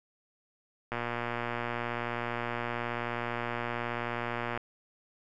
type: click train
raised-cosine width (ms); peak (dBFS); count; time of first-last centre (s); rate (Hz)
0.5; -18; 436; 0.92-4.575; 119
effects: none